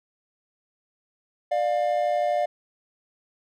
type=tone pair together; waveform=triangle; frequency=594.5 / 707 Hz; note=D5 / F5; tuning=+21 / +21 cents; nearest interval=minor third; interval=300 cents; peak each=-22 dBFS; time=1.51-2.46 s; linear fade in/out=10 ms; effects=none